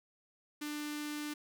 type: tone with notch filter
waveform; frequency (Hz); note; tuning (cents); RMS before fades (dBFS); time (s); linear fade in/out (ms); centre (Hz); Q
sawtooth; 297.4; D4; +22; -40; 0.61-1.34; 10; 650; 0.57
effects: none